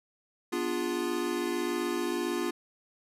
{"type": "chord", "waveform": "square", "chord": "B diminished seventh", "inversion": "none", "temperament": "equal with one note detuned", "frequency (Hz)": [246.9, 293.7, 349.2, 411], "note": ["B3", "D4", "F4", "Ab4"], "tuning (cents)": [0, 0, 0, -18], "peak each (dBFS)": [-37, -37, -32, -38], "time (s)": [0.52, 2.51], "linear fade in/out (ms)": 10, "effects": ["resampled to 32000 Hz"]}